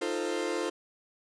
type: chord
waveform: 40% pulse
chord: F dominant seventh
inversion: third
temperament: equal with one note detuned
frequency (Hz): 311.1 / 349.2 / 444.6 / 523.3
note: Eb4 / F4 / A4 / C5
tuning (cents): 0 / 0 / +18 / 0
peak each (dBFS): -36 / -33 / -34 / -35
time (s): 0.01-0.7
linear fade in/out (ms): 10
effects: resampled to 22050 Hz